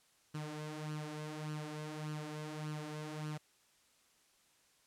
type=tone with flanger; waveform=sawtooth; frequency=152.5 Hz; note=D#3; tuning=34 cents flat; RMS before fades=-43 dBFS; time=0.34-3.38 s; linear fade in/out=10 ms; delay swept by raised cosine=0.68 to 4.68 ms; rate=1.7 Hz; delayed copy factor=+0.6; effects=white hiss -70 dBFS RMS until 4.86 s + low-pass 10000 Hz 12 dB/octave